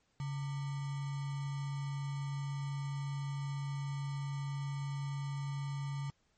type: tone with sample-and-hold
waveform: sine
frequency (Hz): 140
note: C#3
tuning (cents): +18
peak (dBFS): -35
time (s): 0.2-6.1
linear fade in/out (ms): 0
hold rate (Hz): 1050
effects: pink hiss -75 dBFS RMS until 6.37 s + MP3 32 kbps